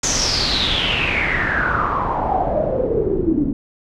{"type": "noise with low-pass filter sweep", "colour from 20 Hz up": "pink", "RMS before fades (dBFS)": -19, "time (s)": [0.03, 3.53], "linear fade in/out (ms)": 5, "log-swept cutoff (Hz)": [6600, 260], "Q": 8.1, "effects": []}